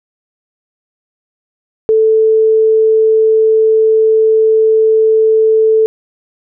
sine tone, 440 Hz, A4, in tune, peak -6 dBFS, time 1.89-5.86 s, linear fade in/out 0 ms, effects none

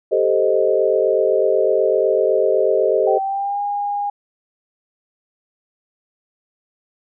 sine chord, A half-diminished seventh, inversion third, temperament equal, 392 / 440 / 523.3 / 622.3 Hz, G4 / A4 / C5 / Eb5, 0 / 0 / 0 / 0 cents, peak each -19 dBFS, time 0.11-3.19 s, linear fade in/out 20 ms
sine tone with pitch glide, 773 to 815.2 Hz, G5 to G#5, -24 to -32 cents, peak -19 dBFS, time 3.07-4.1 s, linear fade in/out 5 ms, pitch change +92 cents, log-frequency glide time 3.19-3.61 s
effects none

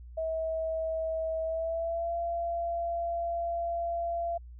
sine tone with pitch glide, 645 to 682.2 Hz, E5 to F5, -38 to -41 cents, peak -29 dBFS, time 0.17-4.38 s, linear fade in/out 10 ms, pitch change +97 cents, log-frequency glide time 1.43-2.16 s, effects added 60 Hz sine -44 dBFS peak until 4.59 s

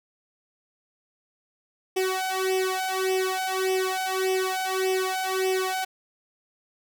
sawtooth tone with flanger, 376.5 Hz, F#4, 30 cents sharp, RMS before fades -26 dBFS, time 1.96-5.85 s, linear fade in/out 10 ms, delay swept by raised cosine 0.35 to 1.35 ms, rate 1.7 Hz, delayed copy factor +1, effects none

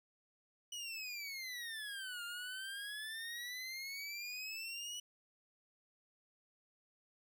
25% pulse exponential two-way sweep, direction down then up, 2960 to 1396.9 to 2960 Hz, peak -39 dBFS, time 0.72-5 s, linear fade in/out 5 ms, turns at 2.24 s, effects 13-bit

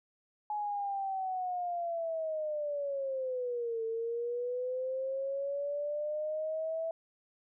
sine linear two-way sweep, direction down then up, 845 to 447.7 to 658 Hz, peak -32 dBFS, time 0.5-6.91 s, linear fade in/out 2 ms, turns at 3.84 s, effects none

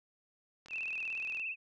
click train, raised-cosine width 0.2 ms, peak -35 dBFS, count 31, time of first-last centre 0.66-1.397 s, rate 40.7 Hz
sine tone with vibrato, 2600 Hz, E7, 24 cents flat, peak -35 dBFS, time 0.69-1.56 s, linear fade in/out 50 ms, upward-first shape triangle, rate 17 Hz, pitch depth 91 cents each way
effects none

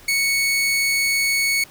sawtooth tone, 2217 Hz, C#7, in tune, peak -14 dBFS, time 0.08-1.64 s, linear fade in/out 5 ms, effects pink hiss -46 dBFS RMS until 1.7 s

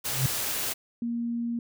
white noise, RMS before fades -30 dBFS, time 0.04-0.74 s, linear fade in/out 20 ms
sine tone with exponential growth, 130.81 Hz, C3, in tune, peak -18 dBFS, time 0.05-0.26 s, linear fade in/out 2 ms, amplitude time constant 44 ms
sine tone, 235.1 Hz, A#3, 15 cents sharp, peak -27 dBFS, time 1.02-1.59 s, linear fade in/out 2 ms
effects none

